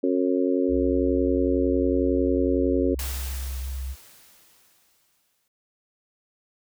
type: harmonic tone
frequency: 91 Hz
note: F#2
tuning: 28 cents flat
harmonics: 3 / 4 / 5 / 6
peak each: -23 / -25 / -27 / -29 dBFS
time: 0.03-2.95 s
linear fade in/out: 10 ms
type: tone with vibrato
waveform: sine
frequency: 65.7 Hz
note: C2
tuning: 8 cents sharp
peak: -28 dBFS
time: 0.68-3.96 s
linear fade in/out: 50 ms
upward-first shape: sine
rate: 4.7 Hz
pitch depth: 11 cents each way
type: noise with exponential decay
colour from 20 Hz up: white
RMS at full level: -33 dBFS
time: 2.99-5.48 s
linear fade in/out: 2 ms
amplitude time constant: 540 ms
effects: none